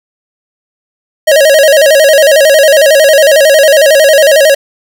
square tone with vibrato, 589 Hz, D5, 5 cents sharp, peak -3 dBFS, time 1.27-4.55 s, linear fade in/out 10 ms, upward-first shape square, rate 11 Hz, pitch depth 110 cents each way, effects none

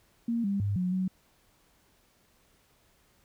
sine tone with pitch steps, 232.9 / 198.9 / 101 / 181.4 / 186.5 Hz, A#3 / G3 / G#2 / F#3 / F#3, -1 / +25 / -48 / -34 / +14 cents, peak -26 dBFS, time 0.28-1.08 s, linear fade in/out 5 ms, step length 160 ms, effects pink hiss -66 dBFS RMS until 3.24 s

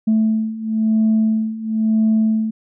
sine beating tone pair, 218.9 / 219.89 Hz, A3 / A3, -9 / -1 cents, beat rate 0.99 Hz, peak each -18 / -15 dBFS, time 0.07-2.51 s, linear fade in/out 10 ms, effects tanh soft clip ceiling -9 dBFS

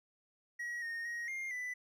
triangle tone with pitch steps, 1908 / 1847 / 1884 / 2117 / 1990 Hz, A#6 / A#6 / A#6 / C7 / B6, +40 / -16 / +18 / +20 / +13 cents, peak -36 dBFS, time 0.59-1.74 s, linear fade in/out 10 ms, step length 230 ms, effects none

